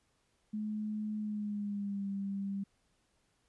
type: tone with pitch glide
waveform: sine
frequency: 212.9 to 197.5 Hz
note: G#3 to G3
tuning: +43 to +13 cents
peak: -34 dBFS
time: 0.53-2.64 s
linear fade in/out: 10 ms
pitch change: -130 cents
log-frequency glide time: 1.18-2.08 s
effects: pink hiss -75 dBFS RMS until 3.48 s + resampled to 24000 Hz